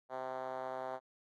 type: tone with band-pass filter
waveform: 5% pulse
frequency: 130 Hz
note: C3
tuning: 11 cents flat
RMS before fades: -41 dBFS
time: 0.09-1 s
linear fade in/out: 50 ms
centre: 680 Hz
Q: 2.1
effects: AAC 64 kbps